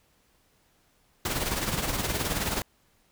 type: noise with tremolo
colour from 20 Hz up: pink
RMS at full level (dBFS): -27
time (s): 1.25-2.62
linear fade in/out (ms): 2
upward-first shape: sine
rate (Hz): 19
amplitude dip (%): 55
effects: pink hiss -66 dBFS RMS until 3.11 s